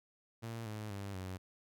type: tone with pitch steps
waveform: sawtooth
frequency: 114.7 / 107.02 / 99.85 / 93.17 Hz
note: A#2 / A2 / G2 / F#2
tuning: -28 / -48 / +32 / +13 cents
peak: -37 dBFS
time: 0.42-1.38 s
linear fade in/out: 20 ms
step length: 240 ms
effects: none